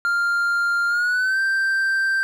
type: tone with pitch glide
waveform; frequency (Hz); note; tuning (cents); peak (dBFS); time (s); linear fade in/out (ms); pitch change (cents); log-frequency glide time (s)
triangle; 1396.9 to 1568; F6 to G6; 0 to 0; -16; 0.05-2.23; 0; +200; 0.88-1.4
effects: none